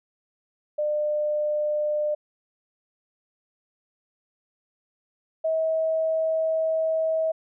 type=tone pair in turn; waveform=sine; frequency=600 / 641.2 Hz; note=D5 / E5; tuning=+37 / -48 cents; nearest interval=minor second; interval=115 cents; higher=second; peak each=-22 / -21 dBFS; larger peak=second; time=0.78-2.15 / 5.44-7.32 s; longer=second; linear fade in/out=10 ms; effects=none